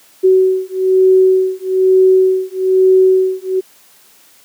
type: beating tone pair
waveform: sine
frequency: 375.1 / 376.2 Hz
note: F#4 / F#4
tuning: +24 / +29 cents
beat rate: 1.1 Hz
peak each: -11 dBFS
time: 0.23-3.61 s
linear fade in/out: 20 ms
effects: white hiss -47 dBFS RMS until 4.44 s + high-pass 150 Hz 12 dB/octave